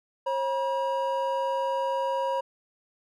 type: tone pair together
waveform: triangle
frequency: 539.3 / 961 Hz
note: C#5 / B5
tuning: -48 / -48 cents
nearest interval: minor seventh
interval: 1000 cents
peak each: -26 dBFS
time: 0.26-2.41 s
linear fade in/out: 10 ms
effects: none